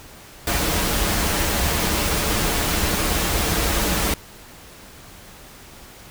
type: noise with comb filter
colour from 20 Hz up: pink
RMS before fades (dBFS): -21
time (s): 0.47-4.14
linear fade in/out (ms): 2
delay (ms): 7.8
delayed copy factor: -0.5
effects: pink hiss -43 dBFS RMS until 6.1 s